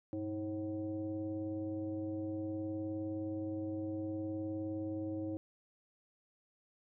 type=tone with frequency modulation; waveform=sine; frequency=318.8 Hz; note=D#4; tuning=42 cents sharp; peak=-36 dBFS; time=0.13-5.37 s; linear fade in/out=0 ms; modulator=219 Hz; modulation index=0.8; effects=none